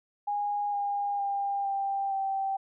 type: tone with pitch steps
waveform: sine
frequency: 821 / 810.2 / 799.5 / 788.9 / 778.5 Hz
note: G#5 / G#5 / G5 / G5 / G5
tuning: -20 / -43 / +34 / +11 / -12 cents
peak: -27 dBFS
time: 0.27-2.57 s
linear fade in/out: 10 ms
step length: 460 ms
effects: none